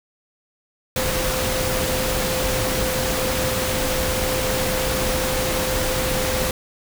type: tone in noise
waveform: sine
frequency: 516 Hz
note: C5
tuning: 24 cents flat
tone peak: -25 dBFS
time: 0.96-6.51 s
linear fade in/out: 2 ms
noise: pink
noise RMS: -23 dBFS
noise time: 0.96-6.51 s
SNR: -5 dB
effects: none